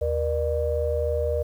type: tone cluster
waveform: sine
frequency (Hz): 78.2 / 474.5 / 598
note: D#2 / A#4 / D5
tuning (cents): +9 / +31 / +31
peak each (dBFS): -26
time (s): 0.01-1.43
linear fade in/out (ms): 10
effects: tanh soft clip ceiling -12 dBFS + 9-bit